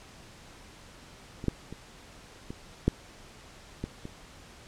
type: clicks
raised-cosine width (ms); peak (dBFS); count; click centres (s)
3; -24 / -12 / -26 / -24 / -9 / -19 / -25; 7; 1.441 / 1.483 / 1.726 / 2.505 / 2.88 / 3.84 / 4.054
effects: pink hiss -51 dBFS RMS until 4.67 s + low-pass 8000 Hz 12 dB/octave